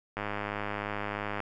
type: click train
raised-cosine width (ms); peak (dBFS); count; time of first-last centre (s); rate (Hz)
0.5; -18; 128; 0.17-1.403; 103
effects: none